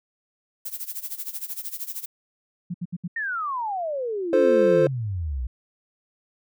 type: noise with tremolo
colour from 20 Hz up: violet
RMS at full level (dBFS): -30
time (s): 0.65-2.06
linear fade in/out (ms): 10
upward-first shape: sine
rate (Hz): 13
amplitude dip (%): 85
type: tone bursts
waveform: sine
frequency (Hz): 175.7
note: F3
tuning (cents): +11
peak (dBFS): -26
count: 4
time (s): 2.7-3.079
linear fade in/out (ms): 10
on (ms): 43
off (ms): 69
type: exponential sweep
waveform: sine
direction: down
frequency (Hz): 1864.7 to 57.6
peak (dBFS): -25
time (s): 3.16-5.47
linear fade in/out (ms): 5
type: chord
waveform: triangle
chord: F major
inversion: none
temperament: equal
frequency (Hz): 349.2 / 440 / 523.3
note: F4 / A4 / C5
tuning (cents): 0 / 0 / 0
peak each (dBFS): -20 / -19 / -16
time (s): 4.33-4.87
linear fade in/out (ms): 2
effects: none